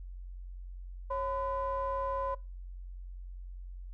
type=ring-modulated tone; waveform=triangle; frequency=233.1 Hz; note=A#3; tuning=in tune; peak=-26 dBFS; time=1.1-2.35 s; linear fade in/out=10 ms; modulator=780 Hz; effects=noise-tail reverb RT60 0.3 s tail -24 dB re dry + added 45 Hz sine -41 dBFS peak until 3.93 s